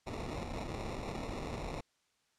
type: noise with sample-and-hold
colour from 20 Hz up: pink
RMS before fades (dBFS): -40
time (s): 0.06-1.81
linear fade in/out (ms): 10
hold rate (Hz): 1575
effects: white hiss -75 dBFS RMS until 2.38 s + low-pass 7000 Hz 12 dB/octave